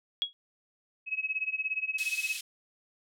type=tone with exponential decay; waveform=sine; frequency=3322 Hz; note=G#7; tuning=in tune; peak=-22 dBFS; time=0.22-0.33 s; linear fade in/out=0 ms; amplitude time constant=23 ms
type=tone with tremolo; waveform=sine; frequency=2562 Hz; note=E7; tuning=50 cents flat; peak=-26 dBFS; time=1.06-2.38 s; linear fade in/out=50 ms; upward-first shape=sine; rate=17 Hz; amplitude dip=90%
type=band-pass noise; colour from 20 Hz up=pink; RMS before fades=-40 dBFS; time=1.98-2.41 s; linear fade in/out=5 ms; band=2700 to 12000 Hz; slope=24 dB/octave
effects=none